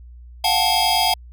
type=tone cluster; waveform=square; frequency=711 / 760 / 872 / 3252 / 4906 Hz; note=F5 / F#5 / A5 / G#7 / D#8; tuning=+31 / +46 / -16 / -37 / -25 cents; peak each=-23 dBFS; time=0.44-1.14 s; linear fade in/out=5 ms; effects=added 60 Hz sine -38 dBFS peak until 1.32 s